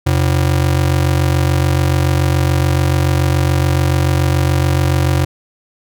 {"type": "ring-modulated tone", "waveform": "square", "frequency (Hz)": 107.9, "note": "A2", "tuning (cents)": -33, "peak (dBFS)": -9, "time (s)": [0.06, 5.25], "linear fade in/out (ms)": 10, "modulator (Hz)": 23.5, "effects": []}